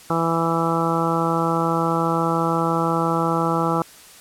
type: harmonic tone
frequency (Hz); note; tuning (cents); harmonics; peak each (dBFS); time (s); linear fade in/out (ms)
165.7; E3; +9; 1 / 2 / 3 / 4 / 5 / 6 / 7 / 8; -24 / -25 / -26 / -30 / -26 / -29 / -27 / -26; 0.1-3.82; 2
effects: white hiss -45 dBFS RMS until 4.2 s + low-pass 12000 Hz 12 dB/octave